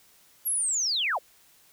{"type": "linear sweep", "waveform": "sine", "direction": "down", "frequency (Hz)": [11690, 440], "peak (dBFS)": -24, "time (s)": [0.45, 1.19], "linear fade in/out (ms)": 20, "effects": ["white hiss -59 dBFS RMS until 1.72 s"]}